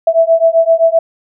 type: beating tone pair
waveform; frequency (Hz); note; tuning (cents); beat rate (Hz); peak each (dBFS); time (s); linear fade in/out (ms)
sine; 655 / 662.7; E5 / E5; -11 / +9; 7.7; -10; 0.07-0.99; 5
effects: none